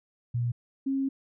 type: tone pair in turn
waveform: sine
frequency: 120 / 270.5 Hz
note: B2 / C#4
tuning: -49 / -42 cents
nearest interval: octave + major second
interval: 1407 cents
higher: second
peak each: -25 dBFS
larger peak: neither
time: 0.34-0.52 / 0.86-1.09 s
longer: second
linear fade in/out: 10 ms
effects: none